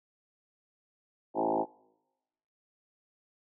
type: tone with frequency modulation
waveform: sine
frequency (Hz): 587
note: D5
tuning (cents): -1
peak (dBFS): -26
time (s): 1.34-1.66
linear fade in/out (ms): 50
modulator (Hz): 54.4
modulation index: 5.8
effects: noise-tail reverb RT60 1.0 s tail -24 dB re dry